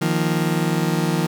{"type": "chord", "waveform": "30% pulse", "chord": "Eb suspended second", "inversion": "none", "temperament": "just", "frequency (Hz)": [155.56, 175.01, 233.3], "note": ["Eb3", "F3", "Bb3"], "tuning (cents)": [0, 4, 2], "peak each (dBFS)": [-19, -19, -25], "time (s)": [0.01, 1.27], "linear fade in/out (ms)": 10, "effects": []}